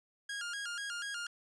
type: tone with vibrato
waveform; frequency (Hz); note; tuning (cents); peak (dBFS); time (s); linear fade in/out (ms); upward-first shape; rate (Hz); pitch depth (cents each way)
sawtooth; 1521; F#6; +47; -34; 0.29-1.27; 5; square; 4.1; 130
effects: resampled to 22050 Hz